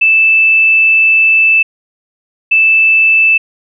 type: tone pair in turn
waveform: sine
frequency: 2637 / 2637 Hz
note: E7 / E7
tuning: 0 / 0 cents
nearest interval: unison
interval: 0 cents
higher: neither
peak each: -5 dBFS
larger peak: neither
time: 0.01-1.63 / 2.51-3.38 s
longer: first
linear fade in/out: 10 ms
effects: none